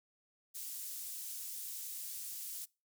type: high-pass noise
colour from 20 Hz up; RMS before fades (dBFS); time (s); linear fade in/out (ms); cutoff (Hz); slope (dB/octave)
pink; -44; 0.54-2.66; 20; 8500; 12
effects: noise-tail reverb RT60 0.3 s tail -24 dB re dry

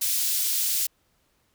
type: high-pass noise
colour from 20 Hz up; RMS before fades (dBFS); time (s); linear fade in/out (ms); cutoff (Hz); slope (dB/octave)
white; -25; 0.01-0.87; 10; 3800; 12
effects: pink hiss -68 dBFS RMS until 1.54 s

